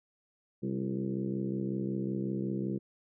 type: harmonic tone with a mistuned harmonic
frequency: 65.41 Hz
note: C2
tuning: in tune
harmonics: 2 / 3 / 4 / 5 / 6 / 7 / 8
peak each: -38 / -34 / -41 / -37 / -43 / -45 / -52 dBFS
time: 0.62-2.79 s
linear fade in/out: 20 ms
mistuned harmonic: 5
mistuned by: +58 cents
effects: none